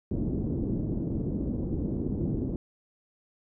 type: low-pass noise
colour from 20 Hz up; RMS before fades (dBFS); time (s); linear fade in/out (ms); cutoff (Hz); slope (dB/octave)
white; -30; 0.11-2.56; 2; 330; 24
effects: none